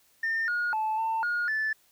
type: tone with pitch steps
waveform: sine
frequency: 1810 / 1438 / 871 / 895 / 1433 / 1748 Hz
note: A6 / F#6 / A5 / A5 / F6 / A6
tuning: +48 / -50 / -18 / +29 / +44 / -12 cents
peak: -24 dBFS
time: 0.23-1.73 s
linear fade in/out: 5 ms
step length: 250 ms
effects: tanh soft clip ceiling -23 dBFS + white hiss -64 dBFS RMS until 1.91 s